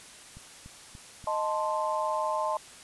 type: click train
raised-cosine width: 5 ms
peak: -34 dBFS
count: 4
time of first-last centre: 0.37-1.242 s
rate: 3.44 Hz
type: chord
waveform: sine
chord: A diminished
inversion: second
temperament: equal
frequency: 622.3 / 880 / 1046.5 Hz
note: Eb5 / A5 / C6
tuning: 0 / 0 / 0 cents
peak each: -31 dBFS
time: 1.27-2.57 s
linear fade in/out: 2 ms
effects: white hiss -49 dBFS RMS until 2.83 s + resampled to 24000 Hz